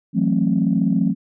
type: chord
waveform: sine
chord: F# half-diminished seventh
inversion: third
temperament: equal with one note detuned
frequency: 164.81 / 185 / 220 / 266.5 Hz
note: E3 / F#3 / A3 / C4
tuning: 0 / 0 / 0 / +32 cents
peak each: -22 / -19 / -20 / -21 dBFS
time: 0.13-1.15 s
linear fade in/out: 50 ms
effects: tanh soft clip ceiling -6 dBFS